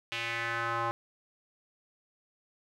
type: tone with band-pass filter sweep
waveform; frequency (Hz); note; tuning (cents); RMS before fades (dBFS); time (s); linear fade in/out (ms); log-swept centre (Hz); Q
square; 116.54; A#2; 0; -33; 0.12-0.91; 0; 2800 to 1000; 2.6
effects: none